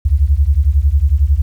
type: beating tone pair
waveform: sine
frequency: 65.8 / 76.8 Hz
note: C2 / D#2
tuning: +10 / -22 cents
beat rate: 11 Hz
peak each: -12 dBFS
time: 0.05-1.42 s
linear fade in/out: 10 ms
effects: 8-bit